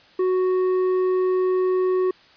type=tone with tanh clipping; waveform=sine; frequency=370 Hz; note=F#4; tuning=in tune; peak=-19 dBFS; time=0.19-2.11 s; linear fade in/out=5 ms; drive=7 dB; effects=white hiss -52 dBFS RMS until 2.36 s + resampled to 11025 Hz